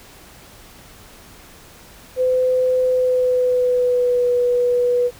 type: tone with pitch glide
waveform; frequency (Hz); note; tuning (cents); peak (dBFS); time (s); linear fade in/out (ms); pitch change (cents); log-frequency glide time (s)
sine; 509 to 489.4; C5 to B4; -48 to -16; -14; 2.16-5.11; 50; -68; 2.84-4.31
effects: pink hiss -44 dBFS RMS until 5.19 s